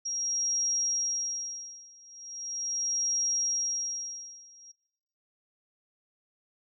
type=tone with tremolo; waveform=sine; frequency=5630 Hz; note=F8; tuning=13 cents sharp; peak=-25 dBFS; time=0.05-4.72 s; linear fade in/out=10 ms; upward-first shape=sine; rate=0.39 Hz; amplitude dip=95%; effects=noise-tail reverb RT60 0.8 s tail -19 dB re dry